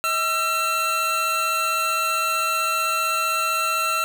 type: tone pair together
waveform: 25% pulse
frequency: 636.2 / 1348 Hz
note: D#5 / E6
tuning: +38 / +38 cents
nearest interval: octave + minor second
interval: 1300 cents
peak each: -27 / -17 dBFS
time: 0.04-4.04 s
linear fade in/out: 0 ms
effects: 9-bit